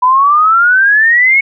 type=exponential sweep; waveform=sine; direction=up; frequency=987.8 to 2217 Hz; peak=-5 dBFS; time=0.02-1.41 s; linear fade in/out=10 ms; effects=none